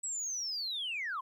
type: linear sweep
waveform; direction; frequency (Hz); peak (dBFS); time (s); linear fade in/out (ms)
sine; down; 7910 to 987.8; -33; 0.03-1.21; 10
effects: tanh soft clip ceiling -30 dBFS + 12-bit